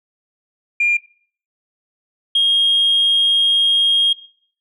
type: tone pair in turn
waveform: sine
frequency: 2401 / 3248 Hz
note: D7 / G#7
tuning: +38 / -39 cents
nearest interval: perfect fourth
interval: 523 cents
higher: second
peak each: -12 / -10 dBFS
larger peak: second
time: 0.8-0.97 / 2.35-4.13 s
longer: second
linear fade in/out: 5 ms
effects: noise-tail reverb RT60 0.5 s tail -19 dB re dry + tanh soft clip ceiling -8 dBFS